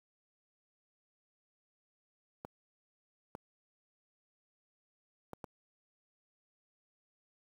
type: clicks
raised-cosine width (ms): 1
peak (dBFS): -28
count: 4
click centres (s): 2.449 / 3.351 / 5.333 / 5.442
effects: high-pass 80 Hz 12 dB/octave + 9-bit